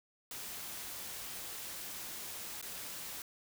white noise with dropouts, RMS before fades -44 dBFS, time 0.31-3.22 s, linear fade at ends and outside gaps 1 ms, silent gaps 2.614-2.626 s, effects none

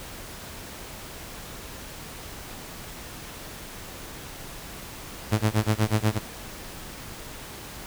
sawtooth tone with tremolo, 108 Hz, A2, 32 cents flat, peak -14 dBFS, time 5.31-6.19 s, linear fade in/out 20 ms, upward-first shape sine, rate 8.2 Hz, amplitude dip 100%, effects pink hiss -40 dBFS RMS until 7.86 s

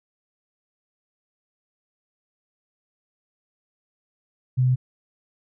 sine tone, 127.3 Hz, C3, 47 cents flat, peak -16 dBFS, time 4.57-4.76 s, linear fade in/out 20 ms, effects none

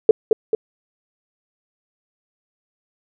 sine tone with echo, 440 Hz, A4, in tune, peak -4 dBFS, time 0.09-0.11 s, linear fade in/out 2 ms, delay 220 ms, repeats 2, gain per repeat -5 dB, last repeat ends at 0.55 s, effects none

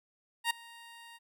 15% pulse tone with ADSR envelope, 932.3 Hz, A#5, in tune, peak -19 dBFS, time 0.44-1.19 s, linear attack 63 ms, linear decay 9 ms, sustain -24 dB, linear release 34 ms, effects none

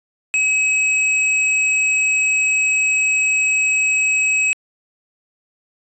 square tone, 2556 Hz, D#7, 46 cents sharp, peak -15 dBFS, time 0.34-4.53 s, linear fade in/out 0 ms, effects resampled to 22050 Hz

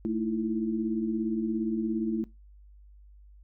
sine tone cluster, 221.7 / 316.6 / 333.8 Hz, A3 / D#4 / E4, +13 / +30 / +22 cents, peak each -29 / -35 / -31 dBFS, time 0.05-2.24 s, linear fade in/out 0 ms, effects noise-tail reverb RT60 0.2 s tail -20 dB re dry + added 50 Hz sine -50 dBFS peak until 3.43 s

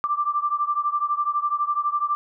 sine beating tone pair, 1174.7 / 1186.7 Hz, D6 / D6, 0 / +18 cents, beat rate 12 Hz, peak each -23 / -25 dBFS, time 0.04-2.15 s, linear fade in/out 0 ms, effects none

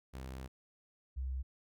sawtooth / sine tone pair in turn, 65.2 / 65.2 Hz, C2 / C2, -5 / -5 cents, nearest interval unison, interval 0 cents, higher neither, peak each -39 / -35 dBFS, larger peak second, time 0.13-0.48 / 1.16-1.43 s, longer first, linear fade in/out 20 ms, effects none

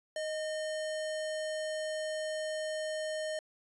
sine tone with sample-and-hold, 622.3 Hz, D#5, in tune, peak -33 dBFS, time 0.16-3.39 s, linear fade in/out 2 ms, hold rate 2450 Hz, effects resampled to 24000 Hz

